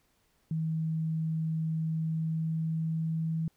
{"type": "tone with pitch glide", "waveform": "sine", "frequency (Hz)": [160, 161.58], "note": ["D#3", "E3"], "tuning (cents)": [49, -34], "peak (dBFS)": -28, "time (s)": [0.51, 3.48], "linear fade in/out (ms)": 2, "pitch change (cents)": 17, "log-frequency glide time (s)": [1.76, 3.33], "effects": ["pink hiss -71 dBFS RMS until 3.56 s"]}